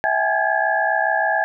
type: tone cluster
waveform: sine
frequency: 653 / 772 / 839 / 1637 / 1702 Hz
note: E5 / G5 / G#5 / G#6 / G#6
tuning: -17 / -27 / +17 / -25 / +42 cents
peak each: -23 dBFS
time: 0.04-1.44 s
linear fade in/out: 0 ms
effects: none